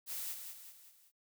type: noise with echo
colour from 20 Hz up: blue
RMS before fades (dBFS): -41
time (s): 0.06-0.36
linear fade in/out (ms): 50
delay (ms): 190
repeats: 4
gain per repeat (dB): -6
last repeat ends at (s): 1.12
effects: noise-tail reverb RT60 0.1 s tail -23 dB re dry